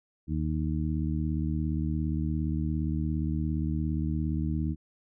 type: harmonic tone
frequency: 77.3 Hz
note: D#2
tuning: 11 cents flat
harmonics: 1 / 2 / 3 / 4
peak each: -30 / -31 / -34 / -35 dBFS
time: 0.27-4.76 s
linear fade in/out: 50 ms
effects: none